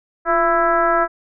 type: tone with frequency modulation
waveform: sine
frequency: 999 Hz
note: B5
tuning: 20 cents sharp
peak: -13 dBFS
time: 0.25-1.08 s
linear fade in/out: 50 ms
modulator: 326 Hz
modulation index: 1.8
effects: none